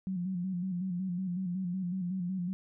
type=tone with vibrato; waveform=sine; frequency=182.4 Hz; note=F#3; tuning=24 cents flat; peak=-31 dBFS; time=0.07-2.53 s; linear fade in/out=0 ms; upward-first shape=square; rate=5.4 Hz; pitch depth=63 cents each way; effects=none